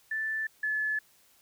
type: tone pair in turn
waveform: sine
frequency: 1760 / 1722.8 Hz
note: A6 / A6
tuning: 0 / -37 cents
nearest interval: unison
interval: 37 cents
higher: first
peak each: -29 / -27 dBFS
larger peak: second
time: 0.11-0.47 / 0.63-0.99 s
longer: neither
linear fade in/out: 5 ms
effects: white hiss -63 dBFS RMS until 1.41 s